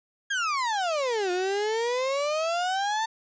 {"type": "exponential two-way sweep", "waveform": "35% pulse", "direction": "down then up", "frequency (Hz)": [1661.2, 353.4, 904], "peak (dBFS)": -23, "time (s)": [0.3, 3.06], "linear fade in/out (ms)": 10, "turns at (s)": 1.31, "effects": ["resampled to 16000 Hz"]}